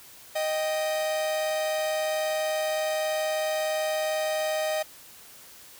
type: tone pair together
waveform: 45% pulse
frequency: 622.9 / 784 Hz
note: D#5 / G5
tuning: +2 / 0 cents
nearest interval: major third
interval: 398 cents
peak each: -26 / -34 dBFS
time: 0.35-4.83 s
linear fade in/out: 10 ms
effects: white hiss -49 dBFS RMS until 5.79 s